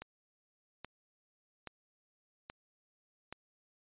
click train, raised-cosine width 0.3 ms, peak -27 dBFS, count 5, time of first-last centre 0.02-3.326 s, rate 1.21 Hz, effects resampled to 8000 Hz

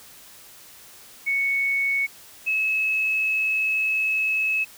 sine tone pair in turn, 2217 / 2585 Hz, C#7 / E7, 0 / -34 cents, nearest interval minor third, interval 266 cents, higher second, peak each -20 dBFS, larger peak neither, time 1.26-2.07 / 2.46-4.65 s, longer second, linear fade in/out 20 ms, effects white hiss -47 dBFS RMS until 4.77 s

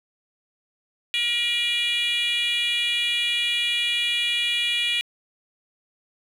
sine tone with frequency modulation, 2881 Hz, F#7, 47 cents flat, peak -18 dBFS, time 1.14-5.01 s, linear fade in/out 0 ms, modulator 486 Hz, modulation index 1.4, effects tanh soft clip ceiling -20 dBFS + 8-bit

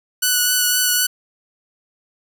5% pulse tone with vibrato, 1480 Hz, F#6, in tune, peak -4 dBFS, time 0.22-1.07 s, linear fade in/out 10 ms, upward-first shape sine, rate 3.9 Hz, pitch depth 13 cents each way, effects none

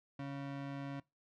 square ring-modulated tone, 208.8 Hz, G#3, 10 cents sharp, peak -38 dBFS, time 0.19-1 s, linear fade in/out 5 ms, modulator 69.1 Hz, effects noise-tail reverb RT60 0.2 s tail -21 dB re dry + low-pass 3000 Hz 12 dB/octave

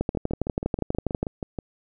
two click trains, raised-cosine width 2 ms, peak -10 / -16 dBFS, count 16 / 10, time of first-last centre 0.01-1.23 / 0.15-1.588 s, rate 12.3 / 6.26 Hz, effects none

